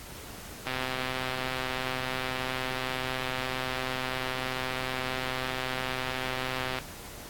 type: click train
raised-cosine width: 0.3 ms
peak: -15 dBFS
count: 790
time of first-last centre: 0.67-6.786 s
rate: 129 Hz
effects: pink hiss -44 dBFS RMS until 7.29 s + AAC 64 kbps